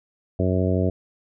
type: harmonic tone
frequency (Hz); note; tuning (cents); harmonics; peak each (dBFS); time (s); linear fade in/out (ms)
92.5; F#2; 0; 1 / 2 / 3 / 4 / 5 / 6 / 7; -22 / -25 / -27 / -28 / -29 / -30 / -30; 0.39-0.9; 5
effects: none